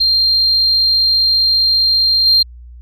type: tone with level steps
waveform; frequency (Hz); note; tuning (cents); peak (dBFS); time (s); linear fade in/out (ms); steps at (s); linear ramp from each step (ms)
sine; 4185; C8; 0; -9 / -6; 0-2.43; 10; 2.25; 20
effects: tanh soft clip ceiling -4 dBFS + added 60 Hz sine -33 dBFS peak until 2.81 s